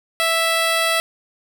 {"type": "tone", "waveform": "10% pulse", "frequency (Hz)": 659, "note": "E5", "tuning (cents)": -1, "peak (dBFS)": -8, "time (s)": [0.2, 1], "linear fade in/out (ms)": 0, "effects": []}